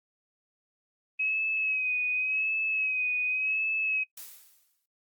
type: tone with vibrato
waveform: sine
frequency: 2546 Hz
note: D#7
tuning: 39 cents sharp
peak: -26 dBFS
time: 1.19-4.04 s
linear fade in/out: 10 ms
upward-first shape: sine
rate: 0.89 Hz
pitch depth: 44 cents each way
type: noise with exponential decay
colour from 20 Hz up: blue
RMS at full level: -40 dBFS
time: 4.17-4.86 s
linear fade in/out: 5 ms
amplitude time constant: 150 ms
effects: noise-tail reverb RT60 0.1 s tail -18 dB re dry + Opus 32 kbps